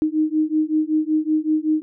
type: beating tone pair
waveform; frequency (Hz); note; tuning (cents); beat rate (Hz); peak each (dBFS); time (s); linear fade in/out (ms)
sine; 307.7 / 313; D#4 / D#4; -19 / +10; 5.3; -20; 0.02-1.82; 0
effects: none